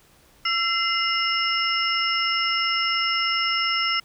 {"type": "tone cluster", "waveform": "sine", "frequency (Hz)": [1342, 2073, 2853, 5290], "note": ["E6", "C7", "F7", "E8"], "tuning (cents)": [31, -17, 36, 5], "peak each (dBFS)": -26, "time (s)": [0.45, 4], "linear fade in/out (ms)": 5, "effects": ["pink hiss -56 dBFS RMS until 4.04 s"]}